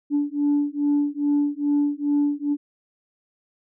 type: beating tone pair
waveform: sine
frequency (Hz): 288.7 / 291.1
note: D4 / D4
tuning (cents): -30 / -15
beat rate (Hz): 2.4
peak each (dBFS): -21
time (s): 0.1-2.57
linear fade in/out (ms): 50
effects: tanh soft clip ceiling -14 dBFS